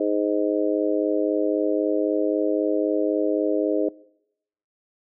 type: harmonic tone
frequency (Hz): 103.83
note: G#2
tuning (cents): 0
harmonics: 3 / 4 / 5 / 6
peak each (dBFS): -24 / -25 / -26 / -27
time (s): 0-3.89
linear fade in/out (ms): 5
effects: noise-tail reverb RT60 0.8 s tail -22 dB re dry